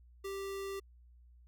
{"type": "tone", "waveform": "square", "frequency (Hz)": 392, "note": "G4", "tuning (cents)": 0, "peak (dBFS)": -39, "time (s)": [0.24, 0.8], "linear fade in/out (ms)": 10, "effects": ["added 60 Hz sine -57 dBFS peak until 1.47 s"]}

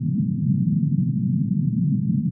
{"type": "band-pass noise", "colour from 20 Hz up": "white", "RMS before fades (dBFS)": -21, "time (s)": [0, 2.31], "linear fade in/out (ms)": 20, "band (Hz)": [120, 220], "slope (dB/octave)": 48, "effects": []}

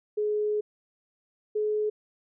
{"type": "tone pair in turn", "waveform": "sine", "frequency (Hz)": [421.3, 424.7], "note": ["G#4", "G#4"], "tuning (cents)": [25, 39], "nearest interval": "unison", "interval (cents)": 14, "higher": "second", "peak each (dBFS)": -24, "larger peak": "neither", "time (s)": [[0.17, 0.61], [1.55, 1.9]], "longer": "first", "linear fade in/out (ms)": 10, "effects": []}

